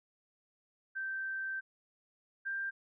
sine tone pair in turn, 1559 / 1584.4 Hz, G6 / G6, -10 / +18 cents, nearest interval unison, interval 28 cents, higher second, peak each -35 / -34 dBFS, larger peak second, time 0.95-1.61 / 2.45-2.71 s, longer first, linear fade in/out 20 ms, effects none

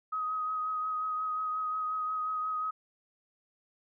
sine tone with vibrato, 1260 Hz, D#6, 21 cents sharp, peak -30 dBFS, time 0.12-2.71 s, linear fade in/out 10 ms, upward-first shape triangle, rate 5.6 Hz, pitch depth 22 cents each way, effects none

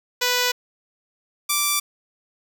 5% pulse tone pair in turn, 493.9 / 1170.3 Hz, B4 / D6, 0 / -6 cents, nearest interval octave + minor third, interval 1494 cents, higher second, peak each -7 dBFS, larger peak neither, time 0.21-0.52 / 1.49-1.8 s, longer neither, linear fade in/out 10 ms, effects none

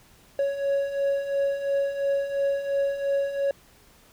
triangle beating tone pair, 554.4 / 557.3 Hz, C#5 / C#5, 0 / +9 cents, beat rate 2.9 Hz, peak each -28 / -22 dBFS, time 0.39-3.51 s, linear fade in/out 2 ms, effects pink hiss -56 dBFS RMS until 4.12 s

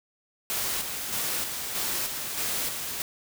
white noise with tremolo, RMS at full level -29 dBFS, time 0.5-3.02 s, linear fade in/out 0 ms, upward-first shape square, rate 1.6 Hz, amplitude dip 40%, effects none

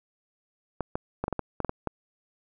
clicks, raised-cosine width 1 ms, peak -14 dBFS, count 10, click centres 0.807 / 0.955 / 1.24 / 1.281 / 1.327 / 1.393 / 1.603 / 1.647 / 1.694 / 1.873 s, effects none

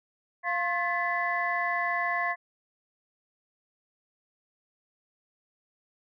sine tone cluster, 697 / 1069 / 1738 / 2004 Hz, F5 / C6 / A6 / B6, -4 / +37 / -22 / +25 cents, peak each -31 dBFS, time 0.43-2.36 s, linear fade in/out 50 ms, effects tanh soft clip ceiling -15 dBFS

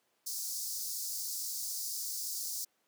pink high-pass noise, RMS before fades -38 dBFS, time 0.26-2.65 s, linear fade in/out 10 ms, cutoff 4700 Hz, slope 48 dB/octave, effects pink hiss -75 dBFS RMS until 2.87 s + high-pass 300 Hz 12 dB/octave

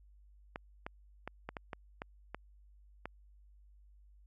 clicks, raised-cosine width 0.5 ms, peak -25 dBFS, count 9, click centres 0.559 / 0.865 / 1.276 / 1.49 / 1.568 / 1.732 / 2.019 / 2.346 / 3.056 s, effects added 50 Hz sine -58 dBFS peak until 4.26 s

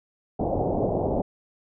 white low-pass noise, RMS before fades -25 dBFS, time 0.39-1.22 s, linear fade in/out 10 ms, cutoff 750 Hz, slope 48 dB/octave, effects none

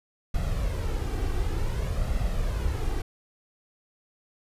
brown noise with flanger, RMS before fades -27 dBFS, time 0.34-3.02 s, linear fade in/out 5 ms, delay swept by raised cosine 1.5 to 2.6 ms, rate 0.55 Hz, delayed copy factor +0.55, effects resampled to 32000 Hz

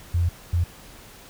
sine tone bursts at uneven times, 86.4 Hz, F2, 18 cents flat, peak -18 dBFS, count 2, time 0.14-0.29 / 0.53-0.64 s, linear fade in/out 5 ms, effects pink hiss -46 dBFS RMS until 1.29 s

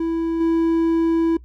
triangle tone with level steps, 329.8 Hz, E4, 1 cent sharp, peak -17 / -13 dBFS, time 0-1.37 s, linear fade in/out 5 ms, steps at 0.4 s, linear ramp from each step 10 ms, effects noise-tail reverb RT60 0.1 s tail -21 dB re dry + added 60 Hz sine -40 dBFS peak until 1.44 s

